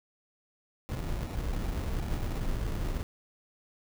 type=noise with sample-and-hold; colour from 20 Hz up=brown; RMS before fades=-32 dBFS; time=0.89-3.03 s; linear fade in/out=0 ms; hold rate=1575 Hz; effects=none